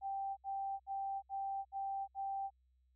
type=tone bursts; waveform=sine; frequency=784 Hz; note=G5; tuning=in tune; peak=-37 dBFS; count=6; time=0.01-2.505 s; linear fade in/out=50 ms; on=360 ms; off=67 ms; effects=added 63 Hz sine -70 dBFS peak until 2.95 s